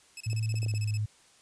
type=tone bursts; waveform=15% pulse; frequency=2593 Hz; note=E7; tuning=29 cents flat; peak=-32 dBFS; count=13; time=0.17-0.973 s; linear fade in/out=2 ms; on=35 ms; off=29 ms
type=tone with pitch glide; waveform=sine; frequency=110 to 106.07 Hz; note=A2 to G#2; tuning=0 to +37 cents; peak=-27 dBFS; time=0.26-1.06 s; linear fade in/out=10 ms; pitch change=-63 cents; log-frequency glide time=0.65-0.74 s
type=clicks; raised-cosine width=2 ms; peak=-30 dBFS; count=5; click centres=0.331 / 0.542 / 0.63 / 0.663 / 0.739 s
effects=white hiss -60 dBFS RMS until 1.41 s + resampled to 22050 Hz